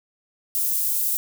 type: high-pass noise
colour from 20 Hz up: white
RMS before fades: -23 dBFS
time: 0.55-1.17 s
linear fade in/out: 0 ms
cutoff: 11000 Hz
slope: 12 dB/octave
effects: none